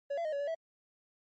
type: tone with pitch steps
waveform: triangle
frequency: 564 / 677 / 619 / 565 / 573 / 653 Hz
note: C#5 / E5 / D#5 / C#5 / D5 / E5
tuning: +30 / +46 / -9 / +33 / -43 / -17 cents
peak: -30 dBFS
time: 0.1-0.55 s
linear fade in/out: 10 ms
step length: 75 ms
effects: MP3 32 kbps